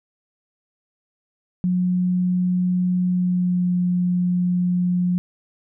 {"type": "tone with pitch glide", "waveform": "sine", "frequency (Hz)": [180.8, 178.72], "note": ["F#3", "F3"], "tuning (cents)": [-40, 40], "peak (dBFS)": -17, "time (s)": [1.64, 5.18], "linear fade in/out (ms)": 0, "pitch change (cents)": -20, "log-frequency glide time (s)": [3.07, 3.74], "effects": []}